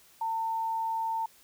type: tone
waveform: sine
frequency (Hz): 900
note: A5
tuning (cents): +39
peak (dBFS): -28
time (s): 0.21-1.26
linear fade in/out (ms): 5
effects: white hiss -59 dBFS RMS until 1.43 s